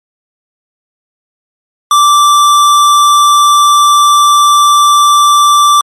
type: tone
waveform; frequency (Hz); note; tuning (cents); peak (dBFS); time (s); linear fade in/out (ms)
square; 1171; D6; -5; -4; 1.91-5.81; 2
effects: low-pass 11000 Hz 12 dB/octave + MP3 64 kbps